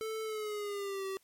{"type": "tone with pitch glide", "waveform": "square", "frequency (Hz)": [440, 385.3], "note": ["A4", "G4"], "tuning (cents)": [0, -30], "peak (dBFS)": -36, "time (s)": [0.01, 1.17], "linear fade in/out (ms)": 0, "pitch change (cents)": -230, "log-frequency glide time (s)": [0.23, 1.06], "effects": ["white hiss -70 dBFS RMS until 1.23 s", "MP3 64 kbps"]}